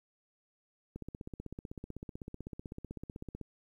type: click train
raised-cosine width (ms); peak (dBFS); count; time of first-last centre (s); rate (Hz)
3; -29; 40; 0.96-3.413; 15.9
effects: 11-bit